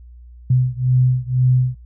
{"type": "beating tone pair", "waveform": "sine", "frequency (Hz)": [126.2, 128.2], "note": ["B2", "C3"], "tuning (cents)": [38, -35], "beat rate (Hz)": 2, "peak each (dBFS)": [-16, -17], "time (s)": [0.5, 1.75], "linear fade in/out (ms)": 5, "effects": ["noise-tail reverb RT60 0.1 s tail -20 dB re dry", "added 60 Hz sine -38 dBFS peak until 1.85 s"]}